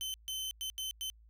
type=tone bursts at uneven times; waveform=sawtooth; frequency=3067 Hz; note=G7; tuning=38 cents flat; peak=-33 dBFS; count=5; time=0.01-0.14 / 0.28-0.51 / 0.61-0.7 / 0.78-0.91 / 1.01-1.1 s; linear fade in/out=0 ms; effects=added 55 Hz sine -57 dBFS peak until 1.29 s